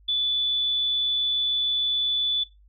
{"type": "tone", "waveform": "sine", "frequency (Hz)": 3473, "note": "A7", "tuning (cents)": -23, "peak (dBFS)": -21, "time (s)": [0.08, 2.44], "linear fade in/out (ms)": 10, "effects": ["noise-tail reverb RT60 0.2 s tail -17 dB re dry", "added 50 Hz sine -52 dBFS peak until 2.68 s"]}